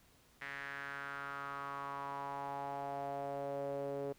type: tone with band-pass filter sweep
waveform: sawtooth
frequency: 140 Hz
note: C#3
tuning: 18 cents sharp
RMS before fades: -42 dBFS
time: 0.41-4.13 s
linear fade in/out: 10 ms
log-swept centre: 1900 to 470 Hz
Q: 4.3
effects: pink hiss -67 dBFS RMS until 4.18 s